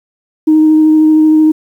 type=tone with vibrato; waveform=sine; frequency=311.1 Hz; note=D#4; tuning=in tune; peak=-3 dBFS; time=0.47-1.52 s; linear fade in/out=10 ms; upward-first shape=sine; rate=13 Hz; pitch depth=11 cents each way; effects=tanh soft clip ceiling 0 dBFS + 7-bit